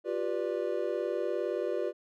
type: chord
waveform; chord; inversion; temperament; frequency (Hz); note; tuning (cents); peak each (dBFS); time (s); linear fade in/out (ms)
triangle; G dominant seventh; third; just; 352.8 / 392 / 490 / 588; F4 / G4 / B4 / D5; +18 / 0 / -14 / +2; -33; 0.04-1.93; 50
effects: none